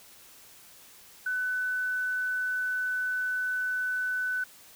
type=tone; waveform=sine; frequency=1500 Hz; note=F#6; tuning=23 cents sharp; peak=-27 dBFS; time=1.26-4.44 s; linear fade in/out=5 ms; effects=white hiss -53 dBFS RMS until 4.75 s